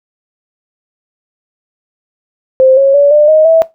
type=tone with pitch steps; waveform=sine; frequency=523.3 / 546.8 / 571.3 / 597 / 623.8 / 651.7 Hz; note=C5 / C#5 / D5 / D5 / D#5 / E5; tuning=0 / -24 / -48 / +28 / +4 / -20 cents; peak=-3 dBFS; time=2.6-3.62 s; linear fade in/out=0 ms; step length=170 ms; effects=noise-tail reverb RT60 0.2 s tail -19 dB re dry